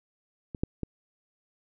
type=clicks; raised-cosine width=3 ms; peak=-23 / -13 / -18 dBFS; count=3; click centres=0.548 / 0.635 / 0.833 s; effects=none